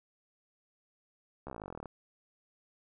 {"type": "slowing click train", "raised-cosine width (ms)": 1, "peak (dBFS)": -28, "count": 20, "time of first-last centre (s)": [1.47, 1.857], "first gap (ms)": 14, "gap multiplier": 1.04, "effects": []}